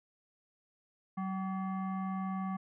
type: tone with frequency modulation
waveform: sine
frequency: 189.6 Hz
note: F#3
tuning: 43 cents sharp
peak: -33 dBFS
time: 1.17-2.57 s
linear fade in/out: 10 ms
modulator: 954 Hz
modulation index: 0.72
effects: none